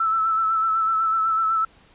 sine tone with vibrato, 1318.5 Hz, E6, in tune, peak -18 dBFS, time 0-1.65 s, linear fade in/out 5 ms, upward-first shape sine, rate 8 Hz, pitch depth 30 cents each way, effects pink hiss -54 dBFS RMS until 1.94 s + resampled to 8000 Hz

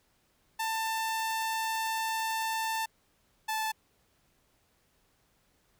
sawtooth tone pair in turn, 891 / 875.7 Hz, A5 / A5, +22 / -8 cents, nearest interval unison, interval 30 cents, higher first, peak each -26 dBFS, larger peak neither, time 0.59-2.86 / 3.48-3.72 s, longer first, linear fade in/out 10 ms, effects pink hiss -70 dBFS RMS until 5.79 s

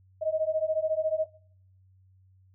sine beating tone pair, 622.3 / 636.3 Hz, D#5 / D#5, 0 / +39 cents, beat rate 14 Hz, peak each -28 dBFS, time 0.21-1.26 s, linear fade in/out 20 ms, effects noise-tail reverb RT60 0.6 s tail -21 dB re dry + added 94 Hz sine -57 dBFS peak until 2.54 s

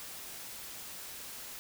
white noise, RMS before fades -45 dBFS, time 0-1.59 s, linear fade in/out 0 ms, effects none

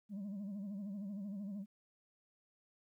sine tone with vibrato, 200.2 Hz, G3, 37 cents sharp, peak -38 dBFS, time 0.09-1.66 s, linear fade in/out 50 ms, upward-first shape sine, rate 13 Hz, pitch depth 94 cents each way, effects tanh soft clip ceiling -40 dBFS + 13-bit

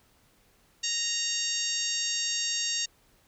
harmonic tone with a mistuned harmonic, 932 Hz, A#5, 1 cent flat, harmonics 2 / 3 / 4 / 5 / 6 / 7 / 8, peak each -40 / -36 / -35 / -34 / -34 / -34 / -36 dBFS, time 0.83-2.86 s, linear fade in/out 10 ms, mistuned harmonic 5, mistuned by -27 cents, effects pink hiss -64 dBFS RMS until 3.27 s

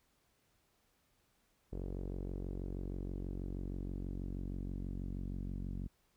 sawtooth tone with low-pass filter sweep, 46.25 Hz, F#1, in tune, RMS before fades -41 dBFS, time 1.72-5.88 s, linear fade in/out 10 ms, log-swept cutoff 430 to 230 Hz, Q 1.9, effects pink hiss -75 dBFS RMS until 6.16 s

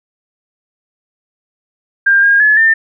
sine tone with pitch steps, 1598 / 1622 / 1710 / 1798 Hz, G6 / G#6 / A6 / A6, +33 / -41 / -50 / +37 cents, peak -6 dBFS, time 2.06-2.74 s, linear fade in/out 10 ms, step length 170 ms, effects none

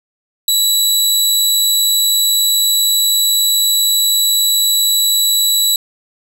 20% pulse tone, 3931 Hz, B7, 9 cents flat, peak -5 dBFS, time 0.48-5.76 s, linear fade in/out 2 ms, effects none

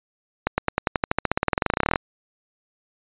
accelerating click train, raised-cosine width 0.5 ms, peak -4 dBFS, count 28, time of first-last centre 0.47-1.958 s, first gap 110 ms, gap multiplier 0.94, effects resampled to 8000 Hz

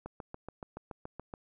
click train, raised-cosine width 1 ms, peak -27 dBFS, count 10, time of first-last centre 0.06-1.338 s, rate 7.04 Hz, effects none

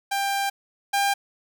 sawtooth tone pair in turn, 793 / 799 Hz, G5 / G5, +20 / +33 cents, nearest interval unison, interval 13 cents, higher second, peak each -19 / -16 dBFS, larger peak second, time 0.11-0.5 / 0.93-1.14 s, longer first, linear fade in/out 10 ms, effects none

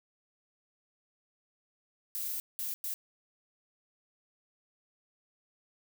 violet noise bursts at uneven times, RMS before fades -36 dBFS, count 3, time 2.15-2.4 / 2.59-2.74 / 2.84-2.94 s, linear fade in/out 0 ms, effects none

